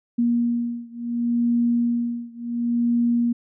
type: beating tone pair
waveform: sine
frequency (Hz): 236.9 / 237.6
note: A#3 / A#3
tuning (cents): +28 / +33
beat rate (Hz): 0.7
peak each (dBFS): -22 / -23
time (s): 0.18-3.33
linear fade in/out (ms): 10
effects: none